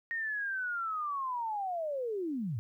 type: linear sweep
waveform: sine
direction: down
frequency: 1864.7 to 98 Hz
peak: -32 dBFS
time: 0.11-2.59 s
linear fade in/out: 0 ms
effects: 12-bit